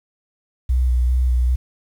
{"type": "tone with vibrato", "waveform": "sine", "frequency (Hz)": 62.3, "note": "B1", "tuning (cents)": 16, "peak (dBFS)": -13, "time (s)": [0.69, 1.56], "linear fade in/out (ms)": 10, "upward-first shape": "square", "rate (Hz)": 2.5, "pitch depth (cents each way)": 22, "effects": ["tanh soft clip ceiling -10 dBFS", "8-bit"]}